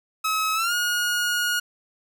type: tone with pitch glide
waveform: sawtooth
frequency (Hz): 1283 to 1440.1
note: E6 to F#6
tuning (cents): -47 to -47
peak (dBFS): -18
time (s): 0.24-1.6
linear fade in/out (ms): 10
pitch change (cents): +200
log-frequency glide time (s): 0.54-0.74
effects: none